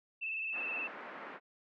sine tone with vibrato, 2637 Hz, E7, in tune, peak -35 dBFS, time 0.21-0.88 s, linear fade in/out 20 ms, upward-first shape square, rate 19 Hz, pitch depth 31 cents each way
white band-pass noise, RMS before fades -47 dBFS, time 0.52-1.4 s, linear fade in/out 50 ms, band 220 to 1900 Hz, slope 24 dB/octave
effects none

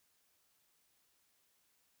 silence, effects white hiss -75 dBFS RMS until 2 s

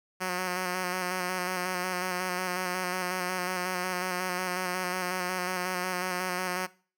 5% pulse tone with vibrato, 182.3 Hz, F#3, 25 cents flat, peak -18 dBFS, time 0.2-6.67 s, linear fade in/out 20 ms, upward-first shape square, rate 5.5 Hz, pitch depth 25 cents each way, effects noise-tail reverb RT60 0.4 s tail -20 dB re dry

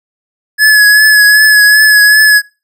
square tone with vibrato, 1700 Hz, G#6, 40 cents sharp, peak -3 dBFS, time 0.58-2.42 s, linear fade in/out 50 ms, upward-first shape triangle, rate 2.6 Hz, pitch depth 33 cents each way, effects noise-tail reverb RT60 0.3 s tail -24 dB re dry

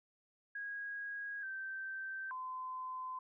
sine tone with pitch steps, 1645 / 1557 / 1026 Hz, G#6 / G6 / C6, -17 / -12 / -34 cents, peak -40 dBFS, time 0.55-3.19 s, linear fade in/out 5 ms, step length 880 ms, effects none

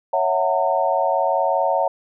sine chord, F# dominant seventh, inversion second, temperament equal with one note detuned, 554.4 / 659.3 / 740 / 911.6 Hz, C#5 / E5 / F#5 / A#5, 0 / 0 / 0 / -39 cents, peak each -22 dBFS, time 0.13-1.88 s, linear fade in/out 5 ms, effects none

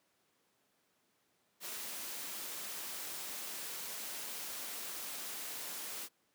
white noise, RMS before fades -43 dBFS, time 1.6-6.09 s, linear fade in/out 50 ms, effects pink hiss -75 dBFS RMS until 6.34 s + high-pass 200 Hz 12 dB/octave

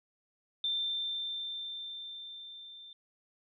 sine tone with level ramp, 3572 Hz, A7, 25 cents sharp, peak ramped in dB -29 to -48 dBFS, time 0.64-2.93 s, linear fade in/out 2 ms, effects none

